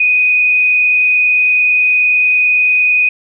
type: tone with frequency modulation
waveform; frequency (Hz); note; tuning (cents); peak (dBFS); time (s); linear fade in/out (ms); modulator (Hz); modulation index
sine; 2489; D#7; 0; -8; 0-3.09; 5; 29.2; 0.91
effects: none